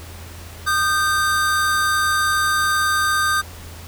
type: tone pair together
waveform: square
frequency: 1221 / 1560.9 Hz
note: D#6 / G6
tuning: -33 / -8 cents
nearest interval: major third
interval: 425 cents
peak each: -20 dBFS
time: 0.66-3.42 s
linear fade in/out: 20 ms
effects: added 84 Hz sine -36 dBFS peak until 3.87 s + pink hiss -40 dBFS RMS until 3.87 s